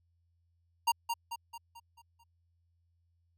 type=tone with echo; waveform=square; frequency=932.3 Hz; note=A#5; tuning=in tune; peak=-25 dBFS; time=0.87-0.92 s; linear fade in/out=10 ms; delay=220 ms; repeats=6; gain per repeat=-6 dB; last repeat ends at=2.24 s; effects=added 85 Hz sine -70 dBFS peak until 3.37 s